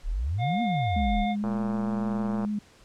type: exponential two-way sweep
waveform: sine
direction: up then down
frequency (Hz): 31.44 to 242.5 to 31.44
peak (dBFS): -25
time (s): 0.03-1.26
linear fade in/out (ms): 50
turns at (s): 0.62
type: harmonic tone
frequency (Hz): 714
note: F5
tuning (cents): +38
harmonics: 1 / 3 / 5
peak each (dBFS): -27 / -37 / -41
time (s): 0.38-1.36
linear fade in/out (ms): 50
type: tone with vibrato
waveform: sine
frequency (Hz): 208.2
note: G#3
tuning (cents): +5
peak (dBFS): -26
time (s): 0.96-2.59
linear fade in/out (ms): 5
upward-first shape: triangle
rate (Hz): 6.6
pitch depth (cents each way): 29
type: click train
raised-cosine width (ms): 1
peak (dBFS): -21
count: 117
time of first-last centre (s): 1.44-2.449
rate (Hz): 115
effects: pink hiss -56 dBFS RMS until 2.84 s + low-pass 8000 Hz 12 dB/octave